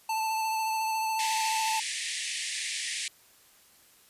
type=tone with vibrato; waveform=square; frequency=882 Hz; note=A5; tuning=4 cents sharp; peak=-28 dBFS; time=0.09-1.8 s; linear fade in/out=5 ms; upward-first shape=sine; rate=14 Hz; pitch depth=17 cents each way
type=band-pass noise; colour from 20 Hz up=pink; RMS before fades=-34 dBFS; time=1.19-3.08 s; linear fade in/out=2 ms; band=1800 to 10000 Hz; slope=96 dB/octave
effects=white hiss -59 dBFS RMS until 4.09 s + resampled to 32000 Hz